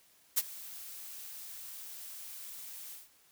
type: noise with ADSR envelope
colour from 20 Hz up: blue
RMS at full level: -26 dBFS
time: 0.36-3.09 s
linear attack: 20 ms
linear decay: 36 ms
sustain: -20 dB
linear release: 170 ms
effects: white hiss -65 dBFS RMS until 3.31 s